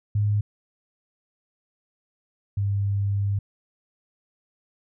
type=tone pair in turn; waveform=sine; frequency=103.83 / 100.08 Hz; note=G#2 / G2; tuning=0 / +36 cents; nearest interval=minor second; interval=64 cents; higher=first; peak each=-19 / -21 dBFS; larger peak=first; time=0.15-0.41 / 2.57-3.39 s; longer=second; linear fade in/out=5 ms; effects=none